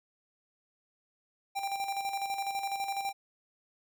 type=tone with tremolo; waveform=square; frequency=790 Hz; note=G5; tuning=13 cents sharp; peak=-31 dBFS; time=1.55-3.13 s; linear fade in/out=20 ms; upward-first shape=square; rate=12 Hz; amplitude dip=50%; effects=none